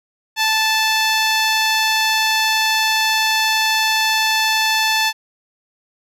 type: tone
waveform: 10% pulse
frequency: 877 Hz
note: A5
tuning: 6 cents flat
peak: -6 dBFS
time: 0.36-5.13 s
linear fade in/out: 50 ms
effects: low-pass 11000 Hz 12 dB/octave